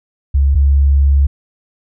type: tone pair in turn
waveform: sine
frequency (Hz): 69.3 / 69.74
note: C#2 / C#2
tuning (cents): 0 / +11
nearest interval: unison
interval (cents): 11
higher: second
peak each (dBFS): -8 / -7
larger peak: second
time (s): 0.34-0.55 / 0.55-1.27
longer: second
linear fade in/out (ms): 10
effects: none